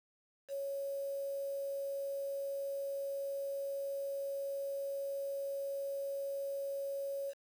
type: tone with quantisation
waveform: sine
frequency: 554.4 Hz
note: C#5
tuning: in tune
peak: -36 dBFS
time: 0.48-7.34 s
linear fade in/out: 50 ms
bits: 9
effects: none